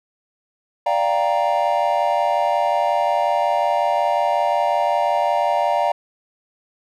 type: chord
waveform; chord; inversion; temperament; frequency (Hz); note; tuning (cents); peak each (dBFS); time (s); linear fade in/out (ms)
triangle; G minor seventh; second; equal with one note detuned; 587.3 / 698.5 / 784 / 935.6; D5 / F5 / G5 / Bb5; 0 / 0 / 0 / +6; -20 / -19 / -21 / -20; 0.86-5.92; 5
effects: none